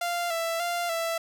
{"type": "tone with vibrato", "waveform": "sawtooth", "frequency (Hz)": 679, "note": "F5", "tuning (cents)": -49, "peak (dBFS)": -23, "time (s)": [0.01, 1.18], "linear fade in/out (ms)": 5, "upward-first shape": "square", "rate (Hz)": 1.7, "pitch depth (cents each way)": 40, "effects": []}